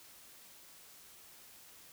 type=silence; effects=white hiss -57 dBFS RMS until 1.92 s